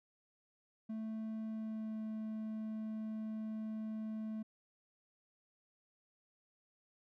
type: tone with pitch glide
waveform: triangle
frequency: 220 to 218.1 Hz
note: A3 to A3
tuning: 0 to -15 cents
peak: -37 dBFS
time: 0.89-4.43 s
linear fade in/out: 10 ms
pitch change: -15 cents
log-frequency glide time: 1.48-2.02 s
effects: none